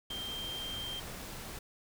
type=tone in noise; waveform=sine; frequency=3166 Hz; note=G7; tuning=17 cents sharp; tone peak=-38 dBFS; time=0.1-1 s; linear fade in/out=5 ms; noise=pink; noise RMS=-44 dBFS; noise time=0.1-1.59 s; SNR=+3 dB; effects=none